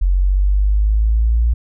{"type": "exponential sweep", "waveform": "sine", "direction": "up", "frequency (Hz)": [44.88, 58.7], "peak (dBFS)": -11, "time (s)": [0.01, 1.54], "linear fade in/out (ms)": 10, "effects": []}